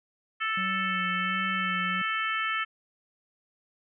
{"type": "harmonic tone", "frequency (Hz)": 440, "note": "A4", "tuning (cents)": 0, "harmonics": [3, 4, 5, 6, 7], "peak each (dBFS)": [-30, -32, -34, -36, -37], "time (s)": [0.4, 2.65], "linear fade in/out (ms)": 20}
{"type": "tone with vibrato", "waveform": "triangle", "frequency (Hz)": 185, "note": "F#3", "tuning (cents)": 0, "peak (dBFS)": -32, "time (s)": [0.57, 2.02], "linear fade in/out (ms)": 5, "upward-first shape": "sine", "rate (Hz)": 1.4, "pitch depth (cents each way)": 39}
{"effects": []}